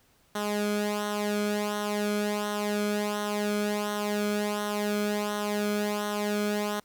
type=tone with flanger; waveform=sawtooth; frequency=207.7 Hz; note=G#3; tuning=in tune; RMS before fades=-29 dBFS; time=0.35-6.8 s; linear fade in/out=5 ms; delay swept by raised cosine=0.41 to 1.08 ms; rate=1.4 Hz; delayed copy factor=-0.7; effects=pink hiss -64 dBFS RMS until 6.84 s